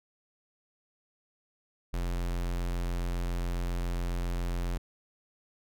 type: tone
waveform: square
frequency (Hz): 43.65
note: F1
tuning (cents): 0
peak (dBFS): -30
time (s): 1.93-4.78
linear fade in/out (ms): 10
effects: none